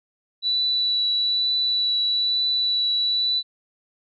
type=tone with vibrato; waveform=sine; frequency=3951 Hz; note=B7; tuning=in tune; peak=-19 dBFS; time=0.42-3.43 s; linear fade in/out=50 ms; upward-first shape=triangle; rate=1.1 Hz; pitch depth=11 cents each way; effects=none